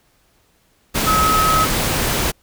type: tone in noise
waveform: sine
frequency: 1282 Hz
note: E6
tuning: 49 cents flat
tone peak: -14 dBFS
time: 1.06-1.66 s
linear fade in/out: 20 ms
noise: pink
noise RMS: -19 dBFS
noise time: 0.94-2.32 s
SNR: +2 dB
effects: pink hiss -59 dBFS RMS until 2.42 s